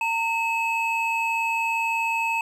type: tone pair together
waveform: triangle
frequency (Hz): 913 / 2582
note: A#5 / E7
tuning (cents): -36 / -37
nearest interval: octave + tritone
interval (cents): 1799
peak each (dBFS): -23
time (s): 0.01-2.41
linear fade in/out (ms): 2
effects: none